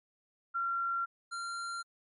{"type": "tone pair in turn", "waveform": ["sine", "square"], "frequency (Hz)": [1372, 1379.9], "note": ["F6", "F6"], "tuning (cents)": [-31, -21], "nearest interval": "unison", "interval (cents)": 10, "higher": "second", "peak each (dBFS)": [-30, -37], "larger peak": "first", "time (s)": [[0.54, 1.06], [1.31, 1.83]], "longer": "neither", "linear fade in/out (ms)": 20, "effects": ["MP3 48 kbps"]}